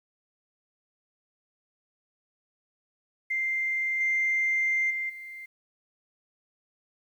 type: tone with level steps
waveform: sine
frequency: 2093 Hz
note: C7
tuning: in tune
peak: -25 / -22 / -28 / -39 dBFS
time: 3.3-5.46 s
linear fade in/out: 10 ms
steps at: 4 / 4.9 / 5.09 s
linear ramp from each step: 10 ms
effects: tanh soft clip ceiling -18 dBFS + 10-bit